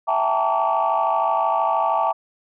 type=tone cluster; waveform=sine; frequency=661 / 776 / 862 / 915 / 1146 Hz; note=E5 / G5 / A5 / A#5 / D6; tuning=+5 / -18 / -36 / -32 / -43 cents; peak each=-23 dBFS; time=0.07-2.13 s; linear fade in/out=20 ms; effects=tanh soft clip ceiling -10 dBFS